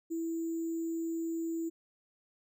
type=tone with sample-and-hold; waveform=sine; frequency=329.6 Hz; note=E4; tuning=in tune; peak=-32 dBFS; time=0.1-1.7 s; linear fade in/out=20 ms; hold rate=7350 Hz; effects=none